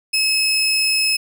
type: tone pair together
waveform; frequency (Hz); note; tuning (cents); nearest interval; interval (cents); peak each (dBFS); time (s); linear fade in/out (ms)
40% pulse; 2583 / 5166; E7 / E8; -36 / -36; octave; 1200; -18 / -18; 0.13-1.17; 10
effects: none